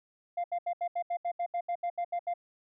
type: tone bursts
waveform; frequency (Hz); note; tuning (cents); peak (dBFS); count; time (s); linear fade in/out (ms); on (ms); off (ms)
sine; 697; F5; -4; -26; 14; 0.37-2.339; 10; 71; 75
effects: tanh soft clip ceiling -28 dBFS